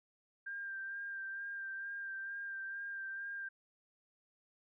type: tone with vibrato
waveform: sine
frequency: 1589 Hz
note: G6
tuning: 23 cents sharp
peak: -40 dBFS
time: 0.46-3.49 s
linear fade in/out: 10 ms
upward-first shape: sine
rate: 2.2 Hz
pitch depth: 22 cents each way
effects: none